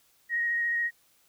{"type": "tone with vibrato", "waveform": "sine", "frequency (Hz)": 1879, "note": "A#6", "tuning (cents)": 13, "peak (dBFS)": -25, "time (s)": [0.29, 0.91], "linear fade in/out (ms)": 50, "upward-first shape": "square", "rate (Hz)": 14, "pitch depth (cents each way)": 10, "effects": ["white hiss -65 dBFS RMS until 1.28 s"]}